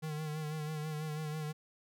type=tone with vibrato; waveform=square; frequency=153.8 Hz; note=D#3; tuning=20 cents flat; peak=-37 dBFS; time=0.02-1.53 s; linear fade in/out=20 ms; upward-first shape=sine; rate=6.1 Hz; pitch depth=42 cents each way; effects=none